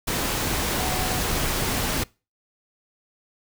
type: tone in noise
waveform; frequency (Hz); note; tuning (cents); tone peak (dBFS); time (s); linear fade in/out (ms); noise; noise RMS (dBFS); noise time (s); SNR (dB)
sine; 740; F#5; 0; -31; 0.79-1.2; 10; pink; -25; 0.07-2.04; -9
effects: noise-tail reverb RT60 0.3 s tail -24 dB re dry